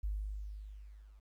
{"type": "tone with level ramp", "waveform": "sine", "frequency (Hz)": 51.2, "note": "G#1", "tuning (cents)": -24, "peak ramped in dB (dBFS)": [-32, -55], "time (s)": [0.03, 1.2], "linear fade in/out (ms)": 10, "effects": ["12-bit"]}